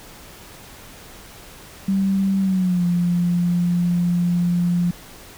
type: tone with pitch glide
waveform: sine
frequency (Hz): 194 to 174.84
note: G3 to F3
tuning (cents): -18 to +2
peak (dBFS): -16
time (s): 1.88-4.91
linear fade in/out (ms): 5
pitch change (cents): -180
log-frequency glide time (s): 2.4-2.85
effects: pink hiss -42 dBFS RMS until 5.37 s